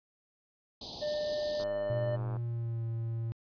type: band-stop noise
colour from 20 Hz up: white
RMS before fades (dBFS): -35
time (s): 0.81-1.64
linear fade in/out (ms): 5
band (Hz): 870 to 3500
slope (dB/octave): 48
type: tone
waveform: triangle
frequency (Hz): 599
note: D5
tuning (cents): +34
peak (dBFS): -29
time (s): 1.01-2.17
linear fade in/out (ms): 20
type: click train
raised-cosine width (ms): 1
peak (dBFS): -30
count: 80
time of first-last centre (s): 1.6-2.367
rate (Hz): 103
type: tone with pitch glide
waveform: triangle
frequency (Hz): 119.4 to 114.6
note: A#2 to A#2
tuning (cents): +42 to -29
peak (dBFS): -30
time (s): 1.9-3.32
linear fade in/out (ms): 0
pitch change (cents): -71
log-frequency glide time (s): 2.28-2.84
effects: resampled to 11025 Hz